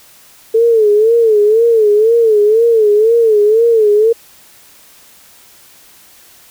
sine tone with vibrato, 440 Hz, A4, in tune, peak -6 dBFS, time 0.54-4.13 s, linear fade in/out 10 ms, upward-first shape sine, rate 2 Hz, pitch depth 110 cents each way, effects white hiss -43 dBFS RMS until 6.5 s

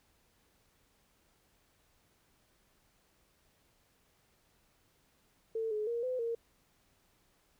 sine tone with pitch steps, 448.3 / 425.3 / 469.5 / 508 / 463.1 Hz, A4 / G#4 / A#4 / B4 / A#4, +32 / +41 / +12 / +49 / -11 cents, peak -32 dBFS, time 5.55-6.35 s, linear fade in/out 5 ms, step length 160 ms, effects pink hiss -71 dBFS RMS until 7.59 s

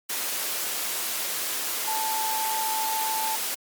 sine tone in noise, 880 Hz, A5, in tune, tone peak -27 dBFS, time 1.87-3.36 s, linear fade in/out 10 ms, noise white, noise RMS -29 dBFS, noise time 0.09-3.55 s, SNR -1 dB, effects high-pass 300 Hz 12 dB/octave + Opus 48 kbps

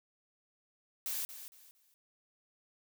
blue noise with echo, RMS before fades -37 dBFS, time 1.06-1.25 s, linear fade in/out 0 ms, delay 230 ms, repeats 3, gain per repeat -11 dB, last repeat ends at 1.94 s, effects none

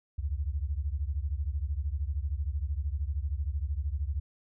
sine beating tone pair, 67.2 / 80.2 Hz, C2 / E2, +47 / -47 cents, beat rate 13 Hz, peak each -31 / -33 dBFS, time 0.18-4.2 s, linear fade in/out 10 ms, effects none

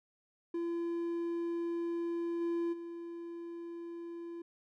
triangle tone with level steps, 339.7 Hz, F4, 48 cents flat, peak -31 / -29 / -39 dBFS, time 0.54-4.42 s, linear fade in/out 5 ms, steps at 2.4 / 2.72 s, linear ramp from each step 20 ms, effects none

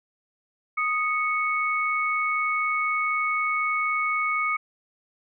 sine tone pair together, 1244.5 / 2214 Hz, D#6 / C#7, 0 / -3 cents, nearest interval minor seventh, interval 997 cents, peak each -25 dBFS, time 0.77-4.57 s, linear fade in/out 10 ms, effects none

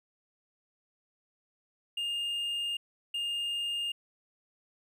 triangle tone bursts at uneven times, 2823 Hz, F7, 18 cents sharp, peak -29 dBFS, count 2, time 1.97-2.77 / 3.14-3.92 s, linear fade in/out 5 ms, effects none

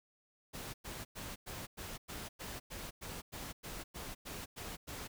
pink noise bursts, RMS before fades -45 dBFS, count 15, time 0.53-5.08 s, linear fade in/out 20 ms, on 210 ms, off 100 ms, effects none

